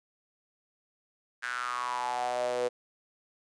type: tone with high-pass filter sweep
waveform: sawtooth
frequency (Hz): 123.47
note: B2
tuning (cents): 0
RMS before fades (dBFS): -32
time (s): 1.42-2.69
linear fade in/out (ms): 20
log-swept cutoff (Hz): 1600 to 480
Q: 7.2
effects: resampled to 22050 Hz